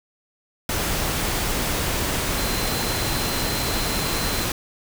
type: tone in noise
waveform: sine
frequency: 4096 Hz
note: C8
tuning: 38 cents flat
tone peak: -32 dBFS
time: 2.38-4.44 s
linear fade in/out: 2 ms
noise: pink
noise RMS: -24 dBFS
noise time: 0.69-4.52 s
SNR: -11 dB
effects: none